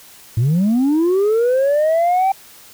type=linear sweep; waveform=sine; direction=up; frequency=106 to 784 Hz; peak=-10 dBFS; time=0.37-2.32 s; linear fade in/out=5 ms; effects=tanh soft clip ceiling -11 dBFS + white hiss -43 dBFS RMS until 2.73 s